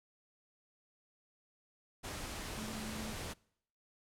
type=tone in noise; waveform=sine; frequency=217.5 Hz; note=A3; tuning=20 cents flat; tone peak=-43 dBFS; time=2.56-3.14 s; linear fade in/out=20 ms; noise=pink; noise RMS=-43 dBFS; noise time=2.03-3.34 s; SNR=-3 dB; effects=noise-tail reverb RT60 0.7 s tail -25 dB re dry + low-pass 11000 Hz 12 dB/octave